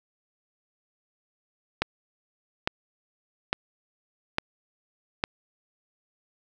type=click train; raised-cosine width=0.3 ms; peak=-7 dBFS; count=5; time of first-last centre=1.82-5.239 s; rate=1.17 Hz; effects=none